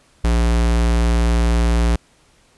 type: tone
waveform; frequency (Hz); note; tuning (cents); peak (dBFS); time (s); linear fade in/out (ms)
square; 58; A#1; -8; -14; 0.24-1.96; 5
effects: pink hiss -55 dBFS RMS until 2.57 s + resampled to 24000 Hz